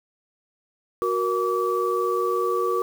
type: tone cluster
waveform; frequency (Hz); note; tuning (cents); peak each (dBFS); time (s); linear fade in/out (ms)
sine; 368.9 / 468.7 / 1153; F#4 / A#4 / D6; -5 / +9 / -32; -25; 1.02-2.82; 0
effects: 7-bit